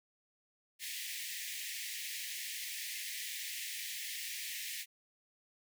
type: high-pass noise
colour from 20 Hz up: pink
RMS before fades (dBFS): -42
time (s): 0.79-4.86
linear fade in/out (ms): 50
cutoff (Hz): 1800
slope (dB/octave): 96
effects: none